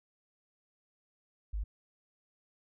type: tone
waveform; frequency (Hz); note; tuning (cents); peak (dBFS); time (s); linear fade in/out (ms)
sine; 51.7; G#1; -7; -32; 1.53-1.64; 10
effects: none